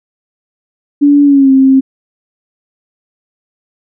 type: tone with pitch glide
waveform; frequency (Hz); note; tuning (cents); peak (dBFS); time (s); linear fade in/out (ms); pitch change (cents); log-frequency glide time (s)
sine; 287.3 to 266.5; D4 to C4; -38 to +32; -3; 1.01-1.81; 20; -130; 1.24-1.51
effects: none